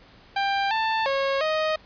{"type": "tone with pitch steps", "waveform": "sawtooth", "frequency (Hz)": [792, 887, 547, 625], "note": ["G5", "A5", "C#5", "D#5"], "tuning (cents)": [18, 14, -23, 8], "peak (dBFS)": -18, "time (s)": [0.36, 1.76], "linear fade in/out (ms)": 5, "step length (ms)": 350, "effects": ["pink hiss -52 dBFS RMS until 1.85 s", "resampled to 11025 Hz"]}